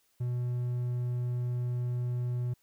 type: tone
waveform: triangle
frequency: 122.7 Hz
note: B2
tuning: 11 cents flat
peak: -27 dBFS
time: 0.2-2.54 s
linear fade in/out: 10 ms
effects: white hiss -71 dBFS RMS until 2.62 s